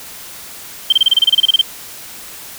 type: tone bursts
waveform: sine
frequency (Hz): 3136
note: G7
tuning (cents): 0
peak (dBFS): -5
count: 14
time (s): 0.9-1.614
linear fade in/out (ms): 5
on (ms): 25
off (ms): 28
effects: tanh soft clip ceiling -1 dBFS + white hiss -33 dBFS RMS until 2.58 s